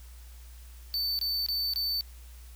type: tone bursts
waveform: square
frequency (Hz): 4538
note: C#8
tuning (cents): +40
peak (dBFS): -28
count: 4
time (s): 0.94-2.009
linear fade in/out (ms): 0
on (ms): 250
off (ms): 23
effects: added 60 Hz sine -45 dBFS peak until 2.55 s + white hiss -57 dBFS RMS until 2.55 s